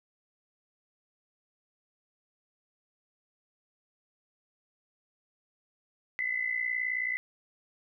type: tone pair together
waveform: sine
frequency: 2007 / 2066 Hz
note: B6 / C7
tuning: +27 / -22 cents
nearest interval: minor second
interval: 51 cents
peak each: -30 / -34 dBFS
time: 6.19-7.17 s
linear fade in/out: 0 ms
effects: none